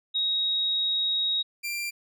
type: tone pair in turn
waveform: sine / sawtooth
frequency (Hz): 3785 / 2373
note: A#7 / D7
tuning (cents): +26 / +17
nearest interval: minor sixth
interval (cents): 809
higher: first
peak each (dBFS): -23 / -26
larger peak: first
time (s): 0.14-1.43 / 1.63-1.91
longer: first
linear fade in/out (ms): 20
effects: none